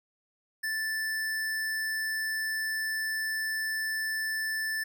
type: tone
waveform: square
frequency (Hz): 1760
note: A6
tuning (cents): 0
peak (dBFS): -30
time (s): 0.63-4.84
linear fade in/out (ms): 10
effects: none